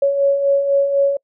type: beating tone pair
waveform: sine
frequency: 554.4 / 558.4 Hz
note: C#5 / C#5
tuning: 0 / +13 cents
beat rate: 4 Hz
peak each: -22 / -13 dBFS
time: 0.02-1.17 s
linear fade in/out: 5 ms
effects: noise-tail reverb RT60 0.1 s tail -26 dB re dry